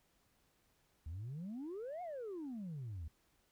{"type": "exponential two-way sweep", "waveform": "sine", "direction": "up then down", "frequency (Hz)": [73.42, 739, 73.42], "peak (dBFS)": -40, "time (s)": [1.06, 3.08], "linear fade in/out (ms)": 5, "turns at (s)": 2.02, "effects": ["tanh soft clip ceiling -40 dBFS", "pink hiss -75 dBFS RMS until 3.51 s"]}